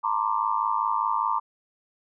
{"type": "tone cluster", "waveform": "sine", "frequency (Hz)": [904, 964, 1069, 1174], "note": ["A5", "B5", "C6", "D6"], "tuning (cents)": [47, -42, 37, -1], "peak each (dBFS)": -28, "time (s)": [0.03, 1.4], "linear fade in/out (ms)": 20, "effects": []}